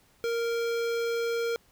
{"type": "tone with notch filter", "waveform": "square", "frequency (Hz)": 465.3, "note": "A#4", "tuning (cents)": -3, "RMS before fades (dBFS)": -29, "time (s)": [0.24, 1.56], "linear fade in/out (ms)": 0, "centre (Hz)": 10000, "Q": 0.93, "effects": ["pink hiss -63 dBFS RMS until 1.71 s"]}